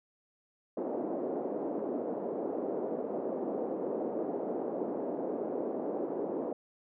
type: band-pass noise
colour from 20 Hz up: white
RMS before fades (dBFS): -35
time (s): 0.77-6.53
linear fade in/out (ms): 5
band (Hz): 250 to 570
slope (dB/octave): 24
effects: none